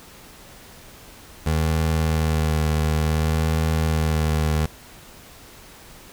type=tone with vibrato; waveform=25% pulse; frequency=78.5 Hz; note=D#2; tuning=16 cents sharp; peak=-15 dBFS; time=1.46-4.66 s; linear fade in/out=5 ms; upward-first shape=sine; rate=0.57 Hz; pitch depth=27 cents each way; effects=pink hiss -45 dBFS RMS until 6.12 s